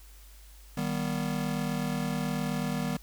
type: chord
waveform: square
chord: Eb augmented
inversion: none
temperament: just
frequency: 155.56 / 194.45 / 243.1 Hz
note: Eb3 / G3 / B3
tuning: 0 / -14 / -27 cents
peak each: -34 dBFS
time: 0.77-2.97 s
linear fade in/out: 5 ms
effects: added 50 Hz sine -49 dBFS peak until 3.02 s + white hiss -57 dBFS RMS until 3.02 s